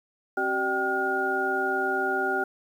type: tone cluster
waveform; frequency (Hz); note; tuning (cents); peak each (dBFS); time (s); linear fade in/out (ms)
sine; 266.3 / 381.9 / 599 / 777 / 1428; C4 / G4 / D5 / G5 / F6; +31 / -45 / +34 / -16 / +38; -36 / -29 / -36 / -29 / -27; 0.37-2.44; 5
effects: 9-bit